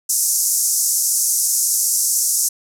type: band-pass noise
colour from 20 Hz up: pink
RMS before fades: -18 dBFS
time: 0.09-2.49 s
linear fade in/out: 10 ms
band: 5700 to 13000 Hz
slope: 48 dB/octave
effects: none